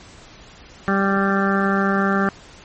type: harmonic tone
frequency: 196.2 Hz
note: G3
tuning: 2 cents sharp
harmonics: 1 / 2 / 3 / 4 / 6 / 7 / 8 / 9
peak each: -19 / -24 / -28 / -27 / -25 / -25 / -26 / -29 dBFS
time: 0.88-2.29 s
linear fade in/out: 0 ms
effects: pink hiss -44 dBFS RMS until 2.64 s + MP3 32 kbps